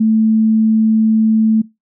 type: tone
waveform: sine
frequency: 220 Hz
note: A3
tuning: in tune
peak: -9 dBFS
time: 0-1.62 s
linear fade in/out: 10 ms
effects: noise-tail reverb RT60 0.2 s tail -20 dB re dry